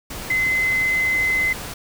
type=tone in noise; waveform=sine; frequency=2050 Hz; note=C7; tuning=36 cents flat; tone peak=-17 dBFS; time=0.3-1.53 s; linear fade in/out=5 ms; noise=pink; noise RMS=-32 dBFS; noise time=0.1-1.74 s; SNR=+12 dB; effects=none